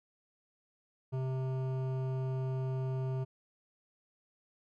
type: tone with hard clipping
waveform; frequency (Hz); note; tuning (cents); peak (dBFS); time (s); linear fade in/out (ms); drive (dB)
triangle; 130.81; C3; 0; -34; 1.12-3.25; 20; 17
effects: none